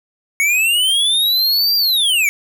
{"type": "linear two-way sweep", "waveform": "square", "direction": "up then down", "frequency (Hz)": [2200, 4785, 2200], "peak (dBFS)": -13, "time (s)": [0.4, 2.29], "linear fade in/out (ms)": 0, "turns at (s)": 1.76, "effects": []}